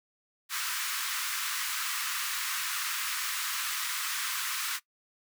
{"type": "high-pass noise", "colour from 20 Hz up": "pink", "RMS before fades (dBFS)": -33, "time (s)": [0.49, 4.8], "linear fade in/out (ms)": 50, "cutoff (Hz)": 1100, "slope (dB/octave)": 48, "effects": ["noise-tail reverb RT60 0.1 s tail -19 dB re dry"]}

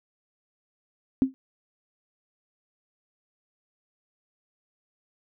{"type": "tone with exponential decay", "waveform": "sine", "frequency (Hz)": 264, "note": "C4", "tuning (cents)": 16, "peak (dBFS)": -13, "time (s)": [1.22, 1.34], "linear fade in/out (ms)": 0, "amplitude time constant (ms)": 24, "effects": []}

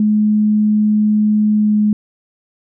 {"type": "tone with pitch glide", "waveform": "sine", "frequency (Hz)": [212, 210.7], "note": ["G#3", "G#3"], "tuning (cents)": [36, 25], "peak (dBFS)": -10, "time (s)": [0, 1.93], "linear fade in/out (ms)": 2, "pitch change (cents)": -11, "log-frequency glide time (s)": [1.53, 1.79], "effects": []}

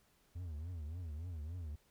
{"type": "tone with vibrato", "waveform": "triangle", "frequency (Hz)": 81.8, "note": "E2", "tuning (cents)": -13, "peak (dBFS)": -39, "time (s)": [0.35, 1.76], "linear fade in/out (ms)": 10, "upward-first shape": "triangle", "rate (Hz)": 3.5, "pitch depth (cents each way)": 220, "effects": ["pink hiss -72 dBFS RMS until 1.9 s"]}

